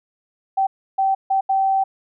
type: tone bursts at uneven times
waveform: sine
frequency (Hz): 774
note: G5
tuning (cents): -22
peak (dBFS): -15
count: 4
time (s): 0.57-0.67 / 0.98-1.15 / 1.3-1.41 / 1.49-1.84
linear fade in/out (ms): 10
effects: none